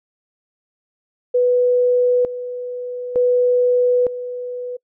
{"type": "tone with tremolo", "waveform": "sine", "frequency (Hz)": 493.9, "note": "B4", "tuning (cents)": 0, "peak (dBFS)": -12, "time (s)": [1.34, 4.77], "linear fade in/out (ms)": 10, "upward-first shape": "square", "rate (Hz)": 0.55, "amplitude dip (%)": 75, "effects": ["noise-tail reverb RT60 0.1 s tail -26 dB re dry"]}